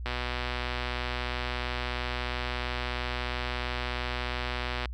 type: click train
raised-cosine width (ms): 0.3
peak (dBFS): -16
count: 591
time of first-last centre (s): 0.06-4.857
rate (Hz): 123
effects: added 60 Hz sine -34 dBFS peak until 4.93 s